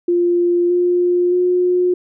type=tone with pitch steps; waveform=sine; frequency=349.1 / 354.4 / 359.7 Hz; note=F4 / F4 / F#4; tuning=-1 / +25 / -49 cents; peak=-12 dBFS; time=0.08-1.94 s; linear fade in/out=5 ms; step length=620 ms; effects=none